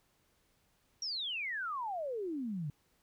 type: exponential sweep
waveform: sine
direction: down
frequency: 5720 to 138.59 Hz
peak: -35 dBFS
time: 1.02-2.7 s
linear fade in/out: 2 ms
effects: pink hiss -73 dBFS RMS until 3.02 s